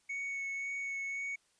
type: tone with vibrato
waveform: triangle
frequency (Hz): 2217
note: C#7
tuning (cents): 0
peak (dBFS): -34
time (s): 0.09-1.36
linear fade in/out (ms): 10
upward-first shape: sine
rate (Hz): 1.9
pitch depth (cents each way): 11
effects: white hiss -72 dBFS RMS until 1.59 s + resampled to 22050 Hz